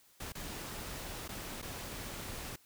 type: noise with dropouts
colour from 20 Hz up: pink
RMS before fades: -43 dBFS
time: 0.2-2.56 s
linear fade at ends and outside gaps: 5 ms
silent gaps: 0.322-0.351 / 1.28-1.289 / 1.618-1.625 s
effects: white hiss -65 dBFS RMS until 2.65 s